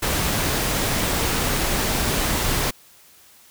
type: noise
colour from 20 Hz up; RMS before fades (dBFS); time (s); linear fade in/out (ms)
pink; -22; 0.02-2.71; 10
effects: white hiss -51 dBFS RMS until 3.5 s